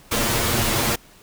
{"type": "noise with comb filter", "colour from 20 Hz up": "pink", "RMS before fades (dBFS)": -21, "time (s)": [0.11, 0.96], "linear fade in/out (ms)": 10, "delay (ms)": 8.6, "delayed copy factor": 1, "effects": ["pink hiss -50 dBFS RMS until 1.22 s"]}